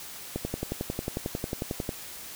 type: click train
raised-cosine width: 2 ms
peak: -16 dBFS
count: 18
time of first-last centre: 0.36-1.892 s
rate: 11.1 Hz
effects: white hiss -42 dBFS RMS until 2.35 s